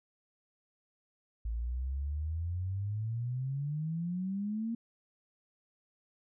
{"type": "exponential sweep", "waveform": "sine", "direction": "up", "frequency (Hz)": [54.5, 233.8], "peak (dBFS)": -32, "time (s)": [1.45, 4.75], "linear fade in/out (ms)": 5, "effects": []}